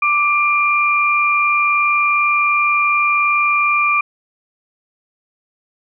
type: tone pair together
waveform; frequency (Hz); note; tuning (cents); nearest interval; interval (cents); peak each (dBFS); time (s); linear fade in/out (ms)
sine; 1174.7 / 2386; D6 / D7; 0 / +27; octave; 1227; -15; 0.02-4.01; 5
effects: none